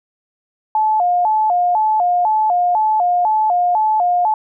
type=tone with vibrato; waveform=sine; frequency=784 Hz; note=G5; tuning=in tune; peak=-12 dBFS; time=0.75-4.34 s; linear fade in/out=2 ms; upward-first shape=square; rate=2 Hz; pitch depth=170 cents each way; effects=none